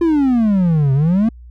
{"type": "exponential two-way sweep", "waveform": "triangle", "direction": "down then up", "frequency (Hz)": [347.8, 131.1, 234.5], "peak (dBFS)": -9, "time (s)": [0.01, 1.29], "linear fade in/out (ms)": 5, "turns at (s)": 0.93, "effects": ["added 60 Hz sine -35 dBFS peak until 1.5 s"]}